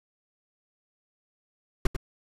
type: noise with echo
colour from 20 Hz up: brown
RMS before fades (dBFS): -19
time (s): 1.85-1.87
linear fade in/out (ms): 5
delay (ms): 95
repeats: 1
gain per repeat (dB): -9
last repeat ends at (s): 1.965
effects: resampled to 32000 Hz